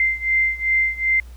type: beating tone pair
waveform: sine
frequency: 2084 / 2086.6 Hz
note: C7 / C7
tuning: -7 / -5 cents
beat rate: 2.6 Hz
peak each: -19 / -21 dBFS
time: 0-1.2 s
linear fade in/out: 2 ms
effects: added 60 Hz sine -36 dBFS peak until 1.36 s + pink hiss -53 dBFS RMS until 1.36 s